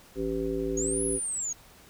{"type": "harmonic tone", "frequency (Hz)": 55.5, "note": "A1", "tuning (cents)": 16, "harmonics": [1, 3, 5, 7, 9], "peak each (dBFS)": [-37, -39, -33, -30, -36], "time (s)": [0.15, 1.2], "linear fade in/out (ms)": 50}
{"type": "linear two-way sweep", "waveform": "sine", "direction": "up then down", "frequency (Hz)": [6500, 10560, 6500], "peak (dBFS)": -29, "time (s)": [0.77, 1.53], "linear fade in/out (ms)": 5, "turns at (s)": 1.05}
{"effects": ["pink hiss -54 dBFS RMS until 1.89 s"]}